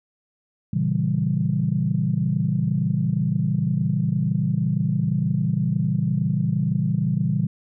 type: chord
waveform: sine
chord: A# diminished seventh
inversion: none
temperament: equal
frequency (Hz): 116.54 / 138.59 / 164.81 / 196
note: A#2 / C#3 / E3 / G3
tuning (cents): 0 / 0 / 0 / 0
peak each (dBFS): -26 / -24 / -23 / -25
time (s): 0.73-7.47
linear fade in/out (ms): 5
effects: tanh soft clip ceiling -8 dBFS